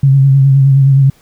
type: tone with vibrato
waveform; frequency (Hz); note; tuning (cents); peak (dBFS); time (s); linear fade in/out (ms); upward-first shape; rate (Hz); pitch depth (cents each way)
sine; 136.4; C#3; -28; -4; 0.03-1.1; 5; sine; 9.6; 35
effects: pink hiss -49 dBFS RMS until 1.21 s